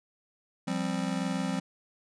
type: chord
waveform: square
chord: F suspended second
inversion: none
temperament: just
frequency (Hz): 174.61 / 196.44 / 261.9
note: F3 / G3 / C4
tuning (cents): 0 / +4 / +2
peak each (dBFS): -34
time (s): 0.67-1.6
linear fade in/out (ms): 10
effects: resampled to 22050 Hz